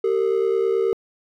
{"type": "ring-modulated tone", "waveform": "triangle", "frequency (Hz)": 421.4, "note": "G#4", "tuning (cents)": 25, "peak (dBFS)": -12, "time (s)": [0.04, 0.93], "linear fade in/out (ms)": 0, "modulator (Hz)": 34.7, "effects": ["tanh soft clip ceiling -9 dBFS"]}